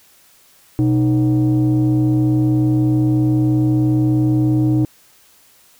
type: tone pair together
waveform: sine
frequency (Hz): 124.3 / 309.7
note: B2 / D#4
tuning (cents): +12 / -8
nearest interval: octave + major third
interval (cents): 1580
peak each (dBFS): -13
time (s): 0.79-4.85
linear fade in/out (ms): 0
effects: tanh soft clip ceiling -9 dBFS + white hiss -51 dBFS RMS until 5.79 s